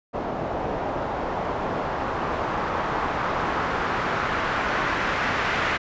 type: noise with low-pass filter sweep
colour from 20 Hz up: white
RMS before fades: -26 dBFS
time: 0.13-5.78 s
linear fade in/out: 20 ms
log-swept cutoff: 690 to 1800 Hz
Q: 1.4
effects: resampled to 16000 Hz